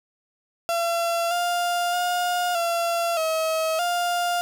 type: tone with pitch steps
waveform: 35% pulse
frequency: 679 / 701 / 712 / 681 / 640 / 702 Hz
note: F5 / F5 / F5 / F5 / D#5 / F5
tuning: -49 / +6 / +33 / -44 / +49 / +9 cents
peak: -20 dBFS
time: 0.69-4.41 s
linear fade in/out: 0 ms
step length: 620 ms
effects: none